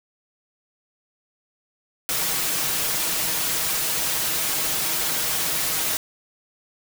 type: noise with comb filter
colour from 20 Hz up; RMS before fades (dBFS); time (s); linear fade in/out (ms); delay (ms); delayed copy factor
white; -24; 2.09-5.97; 0; 6.3; +0.55
effects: none